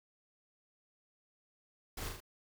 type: noise with echo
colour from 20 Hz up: pink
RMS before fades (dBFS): -43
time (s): 1.97-2.09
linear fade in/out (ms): 5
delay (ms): 38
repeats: 3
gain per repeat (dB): -3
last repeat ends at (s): 2.204
effects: none